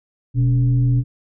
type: tone with frequency modulation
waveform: sine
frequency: 123.47 Hz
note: B2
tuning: in tune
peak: -13 dBFS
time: 0.34-1.04 s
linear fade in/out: 50 ms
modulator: 160 Hz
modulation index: 0.42
effects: none